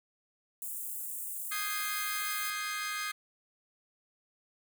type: high-pass noise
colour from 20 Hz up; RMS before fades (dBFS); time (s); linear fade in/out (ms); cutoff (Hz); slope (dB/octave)
white; -39; 0.62-2.5; 0; 7700; 48
type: chord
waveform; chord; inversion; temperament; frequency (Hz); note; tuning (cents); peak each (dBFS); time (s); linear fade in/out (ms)
sawtooth; Ab major seventh; second; equal; 1244.5 / 1568 / 1661.2 / 2093; Eb6 / G6 / Ab6 / C7; 0 / 0 / 0 / 0; -34 / -39 / -38 / -35; 1.51-3.12; 10
effects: none